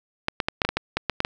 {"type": "clicks", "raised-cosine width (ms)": 0.3, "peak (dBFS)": -6, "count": 11, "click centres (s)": [0.284, 0.402, 0.485, 0.618, 0.65, 0.69, 0.77, 0.97, 1.097, 1.204, 1.249], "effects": []}